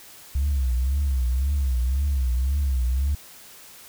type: tone with vibrato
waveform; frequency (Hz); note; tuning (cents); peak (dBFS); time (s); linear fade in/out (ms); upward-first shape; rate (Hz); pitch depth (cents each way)
sine; 66; C2; +16; -18; 0.35-3.15; 5; triangle; 1.9; 170
effects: tanh soft clip ceiling -17 dBFS + white hiss -46 dBFS RMS until 3.88 s